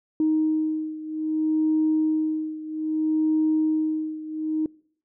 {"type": "beating tone pair", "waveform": "sine", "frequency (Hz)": [312.1, 312.72], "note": ["D#4", "D#4"], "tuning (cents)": [5, 9], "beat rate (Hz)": 0.62, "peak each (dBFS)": [-22, -25], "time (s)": [0.2, 4.66], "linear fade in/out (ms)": 2, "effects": ["noise-tail reverb RT60 0.6 s tail -25 dB re dry", "tanh soft clip ceiling -13 dBFS"]}